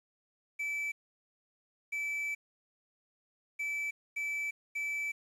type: tone bursts at uneven times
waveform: triangle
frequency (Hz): 2312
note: D7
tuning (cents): -28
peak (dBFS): -31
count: 5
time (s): 0.59-0.92 / 1.92-2.35 / 3.59-3.91 / 4.16-4.51 / 4.75-5.12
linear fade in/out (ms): 10
effects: resampled to 32000 Hz + 10-bit